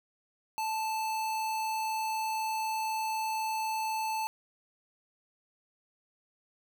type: tone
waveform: square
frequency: 878 Hz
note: A5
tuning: 4 cents flat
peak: -31 dBFS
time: 0.58-4.27 s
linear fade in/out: 0 ms
effects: none